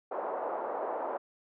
pink band-pass noise, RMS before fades -35 dBFS, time 0.11-1.18 s, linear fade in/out 10 ms, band 460 to 990 Hz, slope 24 dB/octave, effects none

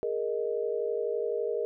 sine chord, Ab suspended second, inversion none, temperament just, 415.3 / 467.2 / 623 Hz, Ab4 / Bb4 / Eb5, 0 / +4 / +2 cents, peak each -32 / -30 / -36 dBFS, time 0.03-1.65 s, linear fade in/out 0 ms, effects none

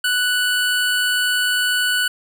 25% pulse tone, 1483 Hz, F#6, 4 cents sharp, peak -13 dBFS, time 0.04-2.08 s, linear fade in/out 5 ms, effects none

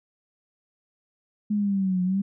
sine linear two-way sweep, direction down then up, 211.3 to 180 to 200.9 Hz, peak -21 dBFS, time 1.5-2.22 s, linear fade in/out 10 ms, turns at 2.03 s, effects none

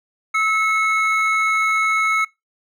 triangle tone pair together, 1300 / 2186 Hz, E6 / C#7, -24 / -25 cents, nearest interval major sixth, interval 899 cents, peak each -17 dBFS, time 0.34-2.25 s, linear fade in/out 10 ms, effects noise-tail reverb RT60 0.2 s tail -21 dB re dry

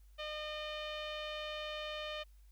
sawtooth tone with low-pass filter, 608 Hz, D#5, 40 cents flat, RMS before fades -42 dBFS, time 0.18-2.24 s, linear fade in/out 20 ms, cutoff 3300 Hz, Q 3.6, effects added 50 Hz sine -57 dBFS peak until 2.51 s + white hiss -75 dBFS RMS until 2.51 s

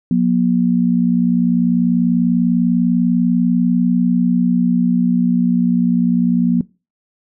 sine tone pair together, 179.8 / 240 Hz, F#3 / B3, -49 / -49 cents, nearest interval perfect fourth, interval 500 cents, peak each -14 dBFS, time 0.11-6.61 s, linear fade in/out 2 ms, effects noise-tail reverb RT60 0.3 s tail -22 dB re dry

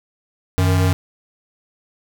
square tone pair together, 92.5 / 156.74 Hz, F#2 / D#3, 0 / +13 cents, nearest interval major sixth, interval 913 cents, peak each -15 / -22 dBFS, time 0.58-0.93 s, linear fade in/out 0 ms, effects none

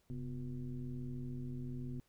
sine tone with frequency modulation, 134.5 Hz, C3, 48 cents sharp, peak -39 dBFS, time 0.1-2 s, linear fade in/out 0 ms, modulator 114 Hz, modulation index 1.2, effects pink hiss -75 dBFS RMS until 2.08 s

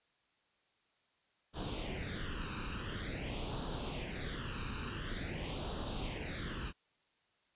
pink noise with flanger, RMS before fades -40 dBFS, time 1.53-6.73 s, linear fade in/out 50 ms, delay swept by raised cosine 0.23 to 0.75 ms, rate 0.47 Hz, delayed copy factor +0.75, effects white hiss -75 dBFS RMS until 7.55 s + resampled to 8000 Hz

